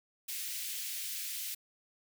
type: high-pass noise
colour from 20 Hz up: white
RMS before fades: -39 dBFS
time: 0.28-1.55 s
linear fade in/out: 10 ms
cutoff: 2100 Hz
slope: 24 dB/octave
effects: none